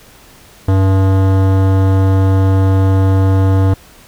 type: tone with hard clipping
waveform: sine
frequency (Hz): 95.8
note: G2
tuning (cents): -39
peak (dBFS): -10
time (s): 0.68-3.74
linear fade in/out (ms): 5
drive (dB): 18
effects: pink hiss -42 dBFS RMS until 4.07 s